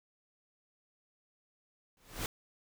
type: noise with exponential growth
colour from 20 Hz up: pink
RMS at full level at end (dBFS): -32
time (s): 1.97-2.26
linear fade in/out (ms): 1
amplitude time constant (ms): 61
effects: none